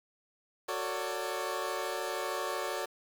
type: chord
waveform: 20% pulse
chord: D major seventh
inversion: first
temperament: equal with one note detuned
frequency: 370 / 449.5 / 554.4 / 587.3 Hz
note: F#4 / A4 / C#5 / D5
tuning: 0 / +37 / 0 / 0 cents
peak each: -34 dBFS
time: 0.68-2.86 s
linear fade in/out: 10 ms
effects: 9-bit